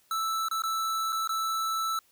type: tone with dropouts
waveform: square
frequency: 1318.5 Hz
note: E6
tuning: in tune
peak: -28 dBFS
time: 0.11-1.99 s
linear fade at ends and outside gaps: 2 ms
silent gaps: 0.485-0.512 / 0.621-0.636 / 1.123-1.127 / 1.275-1.292 s
effects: white hiss -65 dBFS RMS until 2.11 s